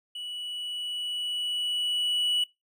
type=tone with level ramp; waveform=triangle; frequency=2945 Hz; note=F#7; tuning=9 cents flat; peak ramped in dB=-33 to -21 dBFS; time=0.15-2.44 s; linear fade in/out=5 ms; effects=noise-tail reverb RT60 0.2 s tail -21 dB re dry